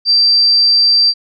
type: tone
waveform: sine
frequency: 4692 Hz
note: D8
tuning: 2 cents flat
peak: -7 dBFS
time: 0.05-1.14 s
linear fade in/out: 50 ms
effects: none